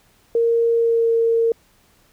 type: tone with pitch glide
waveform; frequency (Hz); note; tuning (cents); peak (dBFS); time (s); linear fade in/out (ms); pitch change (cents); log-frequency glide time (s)
sine; 463.7 to 458.6; A#4 to A#4; -9 to -28; -14; 0.35-1.52; 2; -19; 0.72-1.12
effects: pink hiss -57 dBFS RMS until 2.12 s